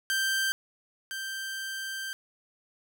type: tone pair in turn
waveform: sawtooth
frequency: 1568 / 1568 Hz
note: G6 / G6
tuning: 0 / 0 cents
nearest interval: unison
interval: 0 cents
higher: neither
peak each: -22 / -30 dBFS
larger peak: first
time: 0.1-0.52 / 1.11-2.13 s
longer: second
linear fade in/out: 0 ms
effects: none